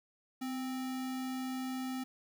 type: tone with sample-and-hold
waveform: sine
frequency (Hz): 257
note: C4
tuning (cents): -31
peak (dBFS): -35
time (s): 0.41-2.04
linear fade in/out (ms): 10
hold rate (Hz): 1050
effects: none